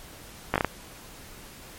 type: slowing click train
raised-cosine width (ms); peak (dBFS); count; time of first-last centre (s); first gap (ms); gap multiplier
0.5; -7; 5; 0.54-0.647; 17; 1.31
effects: pink hiss -46 dBFS RMS until 1.78 s + MP3 64 kbps